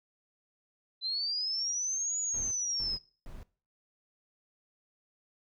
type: linear two-way sweep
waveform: sine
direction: up then down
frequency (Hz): 4000 to 6890 to 5000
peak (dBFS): -30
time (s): 1.01-2.99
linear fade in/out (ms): 50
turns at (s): 2.19
type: noise bursts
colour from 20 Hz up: brown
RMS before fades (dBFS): -44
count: 3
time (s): 2.34-3.43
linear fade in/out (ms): 0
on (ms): 170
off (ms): 290
effects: noise-tail reverb RT60 0.4 s tail -20 dB re dry